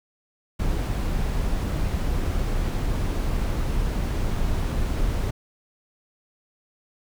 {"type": "noise", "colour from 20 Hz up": "brown", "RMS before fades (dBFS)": -24, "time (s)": [0.59, 5.31], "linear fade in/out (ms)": 10, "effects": []}